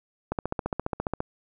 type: click train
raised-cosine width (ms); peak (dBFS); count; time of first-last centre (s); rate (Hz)
1; -13; 14; 0.32-1.204; 14.7
effects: none